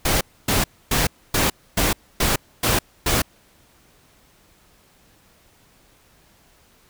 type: noise bursts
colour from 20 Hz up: pink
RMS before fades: -19 dBFS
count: 8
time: 0.05-3.22 s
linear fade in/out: 5 ms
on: 160 ms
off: 270 ms
effects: pink hiss -56 dBFS RMS until 6.89 s